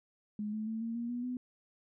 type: tone with pitch steps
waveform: sine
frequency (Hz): 210 / 216.2 / 222.5 / 229 / 235.7 / 242.6 / 249.7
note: G#3 / A3 / A3 / A#3 / A#3 / B3 / B3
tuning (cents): +19 / -30 / +20 / -31 / +19 / -31 / +19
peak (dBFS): -34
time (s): 0.39-1.37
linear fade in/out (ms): 2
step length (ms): 140
effects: none